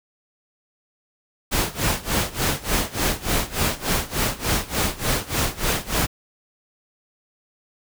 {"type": "noise with tremolo", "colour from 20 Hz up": "pink", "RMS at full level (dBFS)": -20, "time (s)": [1.51, 6.07], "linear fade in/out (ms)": 20, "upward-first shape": "sine", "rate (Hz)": 3.4, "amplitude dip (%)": 90, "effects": []}